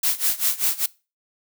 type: noise with tremolo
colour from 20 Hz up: blue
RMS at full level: -19 dBFS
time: 0.03-0.86 s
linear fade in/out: 5 ms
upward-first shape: sine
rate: 5.1 Hz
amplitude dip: 90%
effects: noise-tail reverb RT60 0.3 s tail -22 dB re dry